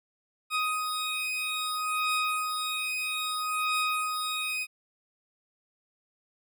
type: beating tone pair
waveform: 20% pulse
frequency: 1252 / 1252.61 Hz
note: D#6 / D#6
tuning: +10 / +11 cents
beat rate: 0.61 Hz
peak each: -26 / -26 dBFS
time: 0.5-4.67 s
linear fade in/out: 50 ms
effects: none